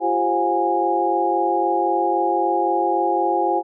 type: tone cluster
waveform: sine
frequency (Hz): 343.9 / 387.7 / 528 / 718 / 824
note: F4 / G4 / C5 / F5 / G#5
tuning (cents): -27 / -19 / +16 / +48 / -14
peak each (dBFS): -23 / -26 / -26 / -24 / -20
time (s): 0-3.63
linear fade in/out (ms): 50
effects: none